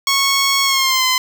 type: tone with pitch glide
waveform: 10% pulse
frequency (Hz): 1102 to 1028.2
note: C#6 to C6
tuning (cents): -11 to -31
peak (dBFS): -5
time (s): 0.07-1.18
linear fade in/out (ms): 2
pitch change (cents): -120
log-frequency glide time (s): 0.64-1.05
effects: none